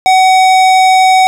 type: tone with hard clipping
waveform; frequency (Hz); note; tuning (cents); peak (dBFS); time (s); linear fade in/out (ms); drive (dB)
sine; 752; F#5; +28; -6; 0.06-1.27; 0; 16
effects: none